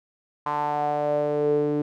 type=tone with band-pass filter sweep; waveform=sawtooth; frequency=147.8 Hz; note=D3; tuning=11 cents sharp; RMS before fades=-24 dBFS; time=0.46-1.82 s; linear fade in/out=5 ms; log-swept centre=1000 to 350 Hz; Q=6.1; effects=none